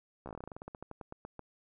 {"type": "slowing click train", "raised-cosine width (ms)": 1, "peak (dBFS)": -29, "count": 21, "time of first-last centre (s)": [0.26, 1.393], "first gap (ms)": 14, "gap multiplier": 1.13, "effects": []}